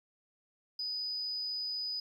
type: tone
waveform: triangle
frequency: 4978 Hz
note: D#8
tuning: in tune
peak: -31 dBFS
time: 0.79-2 s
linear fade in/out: 5 ms
effects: tanh soft clip ceiling -32 dBFS